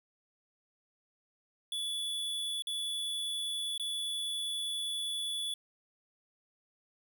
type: tone with dropouts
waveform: square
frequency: 3435 Hz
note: A7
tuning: 42 cents flat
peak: -34 dBFS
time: 1.72-5.54 s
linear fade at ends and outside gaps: 2 ms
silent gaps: 2.622-2.67 / 3.778-3.797 s
effects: none